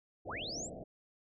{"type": "low-pass noise", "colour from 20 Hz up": "white", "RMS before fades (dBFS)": -46, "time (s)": [0.25, 0.84], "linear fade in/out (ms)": 10, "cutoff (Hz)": 720, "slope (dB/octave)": 96}
{"type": "linear sweep", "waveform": "sine", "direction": "up", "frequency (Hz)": [46.25, 8050], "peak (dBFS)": -39, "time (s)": [0.25, 0.7], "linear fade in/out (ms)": 50}
{"effects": []}